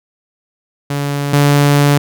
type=tone pair in turn; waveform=sawtooth; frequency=142.6 / 143.76 Hz; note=C#3 / D3; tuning=+49 / -37 cents; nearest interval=unison; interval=14 cents; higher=second; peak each=-12 / -4 dBFS; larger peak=second; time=0.9-1.33 / 1.33-1.98 s; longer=second; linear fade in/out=5 ms; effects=none